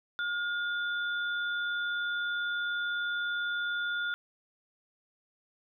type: tone pair together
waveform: sine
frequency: 1425 / 3513 Hz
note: F6 / A7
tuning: +34 / -3 cents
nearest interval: octave + major third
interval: 1563 cents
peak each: -30 / -39 dBFS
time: 0.19-4.14 s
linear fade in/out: 0 ms
effects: none